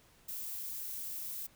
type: noise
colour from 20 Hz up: violet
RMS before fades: -41 dBFS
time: 0.28-1.47 s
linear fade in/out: 10 ms
effects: pink hiss -64 dBFS RMS until 1.55 s